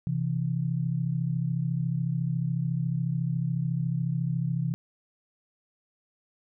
sine tone pair together, 130.81 / 164.81 Hz, C3 / E3, 0 / 0 cents, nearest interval major third, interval 400 cents, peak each -28 dBFS, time 0.07-4.74 s, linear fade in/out 0 ms, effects none

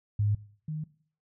sine tone pair in turn, 103.83 / 154.4 Hz, G#2 / D#3, 0 / -13 cents, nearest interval perfect fifth, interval 687 cents, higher second, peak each -23 / -31 dBFS, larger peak first, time 0.19-0.35 / 0.68-0.84 s, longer neither, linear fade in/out 5 ms, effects noise-tail reverb RT60 0.5 s tail -19 dB re dry

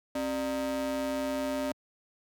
square ring-modulated tone, 164.81 Hz, E3, in tune, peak -27 dBFS, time 0.15-1.72 s, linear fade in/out 5 ms, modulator 432 Hz, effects high-pass 100 Hz 12 dB/octave

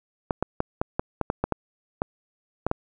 clicks, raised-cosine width 1 ms, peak -9 dBFS, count 12, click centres 0.308 / 0.426 / 0.604 / 0.815 / 0.995 / 1.213 / 1.301 / 1.44 / 1.523 / 2.019 / 2.666 / 2.714 s, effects none

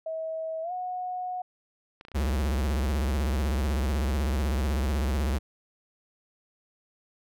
sine tone with pitch glide, 643 to 730.1 Hz, E5 to F#5, -43 to -23 cents, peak -30 dBFS, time 0.06-1.42 s, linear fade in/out 5 ms, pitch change +220 cents, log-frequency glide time 0.62-0.72 s
clicks, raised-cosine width 0.3 ms, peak -29 dBFS, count 9, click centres 2.011 / 2.051 / 2.084 / 2.117 / 2.147 / 2.187 / 2.223 / 2.253 / 2.29 s
square tone with vibrato, 69.3 Hz, C#2, in tune, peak -25 dBFS, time 2.14-5.39 s, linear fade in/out 20 ms, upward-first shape sine, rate 16 Hz, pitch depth 200 cents each way
effects none

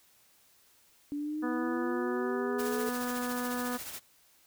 sine exponential sweep, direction up, 287.7 to 440 Hz, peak -32 dBFS, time 1.12-2.89 s, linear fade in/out 0 ms
harmonic tone, 246.5 Hz, B3, 3 cents flat, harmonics 1 / 2 / 3 / 4 / 5 / 6 / 7, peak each -34 / -39 / -43 / -43 / -41 / -44 / -44 dBFS, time 1.42-3.78 s, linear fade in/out 20 ms
white noise with tremolo, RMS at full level -40 dBFS, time 2.58-4 s, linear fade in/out 20 ms, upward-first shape sine, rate 14 Hz, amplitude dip 45%
effects white hiss -64 dBFS RMS until 4.46 s

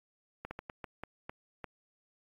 slowing click train, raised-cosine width 0.5 ms, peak -25 dBFS, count 8, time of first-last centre 0.45-1.643 s, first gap 60 ms, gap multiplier 1.34, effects AAC 32 kbps

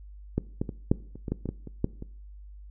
clicks, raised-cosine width 3 ms, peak -12 / -14 / -20 / -7 / -28 / -20 / -14 / -19 / -17 / -26 / -11 / -25 dBFS, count 12, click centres 0.38 / 0.615 / 0.692 / 0.915 / 1.156 / 1.282 / 1.32 / 1.457 / 1.49 / 1.673 / 1.844 / 2.024 s, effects noise-tail reverb RT60 0.5 s tail -20 dB re dry + added 50 Hz sine -43 dBFS peak until 2.7 s

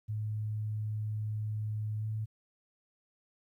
sine tone with pitch glide, 107.2 to 108.88 Hz, A2 to A2, -45 to -18 cents, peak -32 dBFS, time 0.08-2.26 s, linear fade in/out 20 ms, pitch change +27 cents, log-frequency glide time 1.98-2.06 s, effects 12-bit

